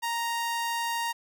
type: tone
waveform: sawtooth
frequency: 932.3 Hz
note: A#5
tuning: in tune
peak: -24 dBFS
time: 0.02-1.13 s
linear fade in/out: 20 ms
effects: none